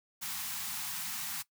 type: band-stop noise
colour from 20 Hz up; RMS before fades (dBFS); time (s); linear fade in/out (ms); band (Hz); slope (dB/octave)
white; -38; 0.21-1.43; 20; 240 to 730; 96
effects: noise-tail reverb RT60 0.1 s tail -18 dB re dry + high-pass 100 Hz 12 dB/octave